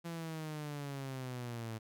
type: linear sweep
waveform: sawtooth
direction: down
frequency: 170 to 109.7 Hz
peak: -36 dBFS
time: 0.04-1.79 s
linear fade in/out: 20 ms
effects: none